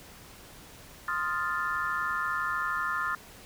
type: chord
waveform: sine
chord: F dominant seventh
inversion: second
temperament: equal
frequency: 1046.5 / 1244.5 / 1396.9 / 1760 Hz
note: C6 / Eb6 / F6 / A6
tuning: 0 / 0 / 0 / 0 cents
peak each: -35 / -33 / -32 / -34 dBFS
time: 1.08-3.15 s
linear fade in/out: 2 ms
effects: pink hiss -50 dBFS RMS until 3.45 s

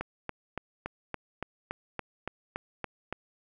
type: click train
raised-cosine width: 0.5 ms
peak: -18 dBFS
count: 12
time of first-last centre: 0.01-3.126 s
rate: 3.53 Hz
effects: none

